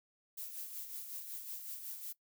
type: noise with tremolo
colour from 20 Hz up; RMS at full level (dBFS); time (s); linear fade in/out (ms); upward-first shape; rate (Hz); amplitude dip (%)
violet; -43; 0.37-2.13; 10; sine; 5.4; 50
effects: noise-tail reverb RT60 0.1 s tail -19 dB re dry